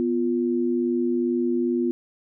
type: tone pair together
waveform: sine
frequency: 246.9 / 349.2 Hz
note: B3 / F4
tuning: 0 / 0 cents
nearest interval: tritone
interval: 600 cents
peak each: -23 dBFS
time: 0-1.91 s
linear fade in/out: 0 ms
effects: none